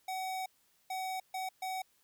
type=tone bursts at uneven times; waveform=square; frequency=753 Hz; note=F#5; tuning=30 cents sharp; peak=-36 dBFS; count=4; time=0.08-0.46 / 0.9-1.2 / 1.34-1.49 / 1.62-1.82 s; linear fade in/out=5 ms; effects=white hiss -71 dBFS RMS until 2.03 s